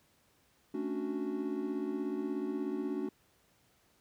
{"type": "chord", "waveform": "triangle", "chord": "D major seventh", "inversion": "second", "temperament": "equal", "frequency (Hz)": [220, 277.2, 293.7, 370], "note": ["A3", "C#4", "D4", "F#4"], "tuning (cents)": [0, 0, 0, 0], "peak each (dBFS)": [-39, -37, -36, -36], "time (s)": [0.74, 3.09], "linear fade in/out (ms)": 5, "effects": ["pink hiss -69 dBFS RMS until 4 s", "high-pass 60 Hz 12 dB/octave"]}